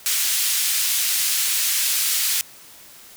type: band-pass noise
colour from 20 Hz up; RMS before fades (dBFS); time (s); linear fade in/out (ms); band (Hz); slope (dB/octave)
white; -21; 0.06-2.41; 0; 2300 to 15000; 12
effects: white hiss -45 dBFS RMS until 3.16 s